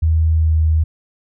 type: tone with pitch glide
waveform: sine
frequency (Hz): 80.1 to 79.13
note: E2 to D#2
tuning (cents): -49 to +30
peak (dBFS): -11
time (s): 0.02-0.84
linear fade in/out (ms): 10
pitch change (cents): -21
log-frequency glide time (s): 0.34-0.54
effects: none